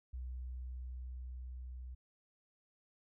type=tone with level ramp; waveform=sine; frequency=62.7 Hz; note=B1; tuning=27 cents sharp; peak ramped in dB=-40 to -44 dBFS; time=0.13-1.95 s; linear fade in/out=10 ms; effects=none